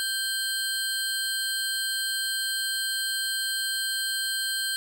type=tone pair together; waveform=25% pulse; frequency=1568 / 4198 Hz; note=G6 / C8; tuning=0 / +5 cents; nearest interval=octave + perfect fourth; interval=1705 cents; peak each=-25 dBFS; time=0-4.76 s; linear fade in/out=0 ms; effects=none